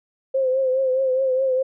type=tone with vibrato; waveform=sine; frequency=523.3 Hz; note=C5; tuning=in tune; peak=-17 dBFS; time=0.34-1.63 s; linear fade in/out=10 ms; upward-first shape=triangle; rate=4.8 Hz; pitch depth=57 cents each way; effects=none